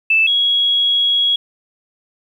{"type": "tone pair in turn", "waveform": "sine", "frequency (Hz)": [2637, 3322], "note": ["E7", "G#7"], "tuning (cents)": [0, 0], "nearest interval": "major third", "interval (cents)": 400, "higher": "second", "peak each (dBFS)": [-10, -12], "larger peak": "first", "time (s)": [[0.1, 0.27], [0.27, 1.36]], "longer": "second", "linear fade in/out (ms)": 5, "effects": ["8-bit"]}